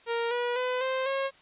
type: tone with pitch steps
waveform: sawtooth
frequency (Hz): 466.2 / 484.3 / 503.1 / 522.7 / 543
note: A#4 / B4 / B4 / C5 / C#5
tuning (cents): 0 / -34 / +32 / -2 / -36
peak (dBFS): -23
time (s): 0.06-1.31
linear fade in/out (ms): 50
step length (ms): 250
effects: white hiss -57 dBFS RMS until 1.41 s + resampled to 8000 Hz